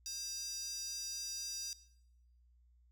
square tone with high-pass filter, 532 Hz, C5, 29 cents sharp, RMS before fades -43 dBFS, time 0.06-1.73 s, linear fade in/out 0 ms, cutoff 5300 Hz, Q 9.8, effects noise-tail reverb RT60 0.9 s tail -19 dB re dry + added 60 Hz sine -64 dBFS peak until 2.91 s

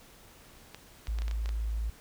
clicks, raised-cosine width 0.2 ms, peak -25 dBFS, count 8, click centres 0.746 / 1.071 / 1.187 / 1.22 / 1.281 / 1.312 / 1.459 / 1.491 s
sine tone, 54.9 Hz, A1, 3 cents flat, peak -29 dBFS, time 1.08-1.9 s, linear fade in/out 5 ms
effects pink hiss -55 dBFS RMS until 2 s

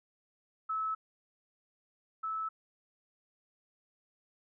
sine tone pair in turn, 1300 / 1306.2 Hz, E6 / E6, -24 / -16 cents, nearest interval unison, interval 8 cents, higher second, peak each -31 / -33 dBFS, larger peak first, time 0.69-0.95 / 2.23-2.49 s, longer neither, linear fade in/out 10 ms, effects none

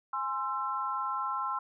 sine chord, Ab augmented, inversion none, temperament equal with one note detuned, 830.6 / 1046.5 / 1337.7 Hz, Ab5 / C6 / E6, 0 / 0 / +25 cents, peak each -38 / -33 / -34 dBFS, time 0.13-1.59 s, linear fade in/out 5 ms, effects none

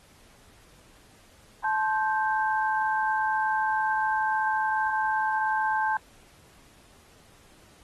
sine tone cluster, 870 / 1054 / 1567 Hz, A5 / C6 / G6, -20 / +12 / -1 cents, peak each -25 / -33 / -28 dBFS, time 1.64-5.97 s, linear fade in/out 2 ms, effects pink hiss -57 dBFS RMS until 7.83 s + AAC 32 kbps

